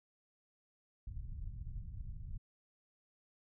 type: low-pass noise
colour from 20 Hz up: pink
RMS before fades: -44 dBFS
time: 1.07-2.38 s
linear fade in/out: 5 ms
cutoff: 120 Hz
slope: 24 dB/octave
effects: none